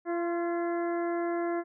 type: harmonic tone with a mistuned harmonic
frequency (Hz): 342.2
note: F4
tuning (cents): -35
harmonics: 1 / 2 / 3 / 4 / 5 / 6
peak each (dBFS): -29 / -34 / -41 / -43 / -44 / -48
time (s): 0.05-1.64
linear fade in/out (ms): 50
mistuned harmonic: 3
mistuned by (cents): +33
effects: none